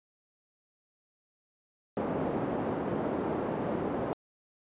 pink band-pass noise, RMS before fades -32 dBFS, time 1.97-4.13 s, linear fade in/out 0 ms, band 220 to 670 Hz, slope 12 dB/octave, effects resampled to 8000 Hz

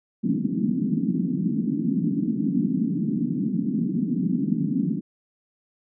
white band-pass noise, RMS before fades -24 dBFS, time 0.23-5.01 s, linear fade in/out 20 ms, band 160 to 280 Hz, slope 48 dB/octave, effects none

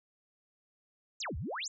sine exponential two-way sweep, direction down then up, 7720 to 61.74 to 7720 Hz, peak -35 dBFS, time 1.2-1.68 s, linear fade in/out 5 ms, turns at 1.37 s, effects none

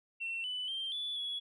sine tone with pitch steps, 2707 / 2993 / 3158 / 3456 / 3372 Hz, E7 / F#7 / G7 / A7 / G#7, +45 / +19 / +12 / -32 / +26 cents, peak -34 dBFS, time 0.2-1.4 s, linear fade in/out 20 ms, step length 240 ms, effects tanh soft clip ceiling -31 dBFS

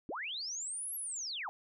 sine linear two-way sweep, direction up then down, 217.3 to 11560 to 684 Hz, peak -37 dBFS, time 0.09-1.49 s, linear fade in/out 0 ms, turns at 0.95 s, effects none

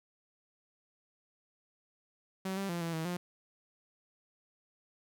sawtooth tone with pitch steps, 190.1 / 196.1 / 172 / 166.9 / 160.8 / 177.1 Hz, F#3 / G3 / F3 / E3 / E3 / F3, +47 / +1 / -26 / +22 / -43 / +24 cents, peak -30 dBFS, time 2.45-3.17 s, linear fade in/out 5 ms, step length 120 ms, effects none

